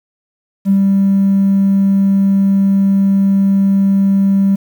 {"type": "tone with ADSR envelope", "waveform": "triangle", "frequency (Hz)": 196, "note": "G3", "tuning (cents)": 0, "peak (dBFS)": -3, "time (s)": [0.65, 4.56], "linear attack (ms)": 52, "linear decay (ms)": 71, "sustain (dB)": -2, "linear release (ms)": 13, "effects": ["tanh soft clip ceiling -5 dBFS", "7-bit"]}